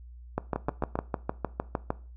two click trains, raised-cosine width 1 ms, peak -15 / -13 dBFS, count 4 / 11, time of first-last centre 0.56-0.955 / 0.38-1.904 s, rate 7.59 / 6.56 Hz, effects noise-tail reverb RT60 0.4 s tail -19 dB re dry + added 60 Hz sine -44 dBFS peak until 2.16 s

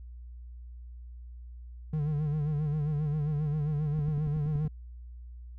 triangle tone with vibrato, 150 Hz, D3, 37 cents sharp, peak -25 dBFS, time 1.93-4.68 s, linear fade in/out 5 ms, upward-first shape sine, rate 7.5 Hz, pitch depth 69 cents each way
click train, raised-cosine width 5 ms, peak -27 dBFS, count 8, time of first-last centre 3.99-4.65 s, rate 10.6 Hz
effects added 60 Hz sine -42 dBFS peak until 5.58 s

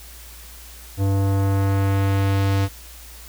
square tone with low-pass filter sweep, 98 Hz, G2, in tune, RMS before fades -19 dBFS, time 0.97-2.69 s, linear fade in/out 50 ms, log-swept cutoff 630 to 6500 Hz, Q 0.76, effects added 58 Hz sine -41 dBFS peak until 3.28 s + white hiss -43 dBFS RMS until 3.28 s

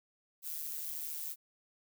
violet noise with amplitude modulation, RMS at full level -37 dBFS, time 0.42-1.36 s, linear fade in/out 50 ms, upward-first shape sine, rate 153 Hz, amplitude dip 75%, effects none

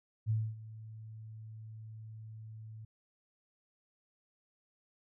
sine tone with ADSR envelope, 109.9 Hz, A2, 2 cents flat, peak -27 dBFS, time 0.26-2.85 s, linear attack 41 ms, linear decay 250 ms, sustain -18 dB, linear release 5 ms, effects none

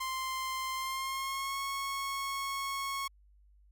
sawtooth tone with pitch glide, 1046.5 to 1098.5 Hz, C6 to C#6, 0 to -16 cents, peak -30 dBFS, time 0-3.08 s, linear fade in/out 10 ms, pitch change +84 cents, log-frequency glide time 0.74-1.6 s, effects added 50 Hz sine -59 dBFS peak until 3.71 s

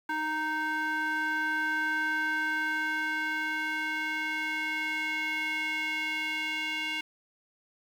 square tone with band-pass filter sweep, 310.7 Hz, D#4, 2 cents flat, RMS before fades -31 dBFS, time 0.09-7.01 s, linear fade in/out 5 ms, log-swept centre 1300 to 2500 Hz, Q 3.8, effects 9-bit

